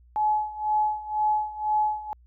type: tone with tremolo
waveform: sine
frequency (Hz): 851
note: G#5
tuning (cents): +42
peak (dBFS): -19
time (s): 0.16-2.13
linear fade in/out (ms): 0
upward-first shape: sine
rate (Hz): 2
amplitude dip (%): 85
effects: added 60 Hz sine -52 dBFS peak until 2.26 s